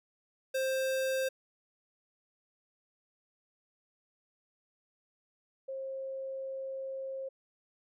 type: tone pair in turn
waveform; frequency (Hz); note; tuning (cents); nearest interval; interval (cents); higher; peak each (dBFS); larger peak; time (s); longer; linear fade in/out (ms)
square / sine; 527 / 534.4; C5 / C5; +12 / +36; unison; 24; second; -30 / -36; first; 0.54-1.29 / 5.68-7.29; second; 10
effects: none